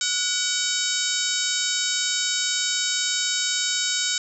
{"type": "harmonic tone with a mistuned harmonic", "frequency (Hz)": 758, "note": "F#5", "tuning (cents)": 42, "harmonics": [2, 3, 4, 5, 6, 7, 8, 9, 10], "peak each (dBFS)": [-31, -34, -32, -28, -32, -30, -34, -29, -30], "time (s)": [0.01, 4.18], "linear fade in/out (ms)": 2, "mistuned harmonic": 2, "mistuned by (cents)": -63, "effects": []}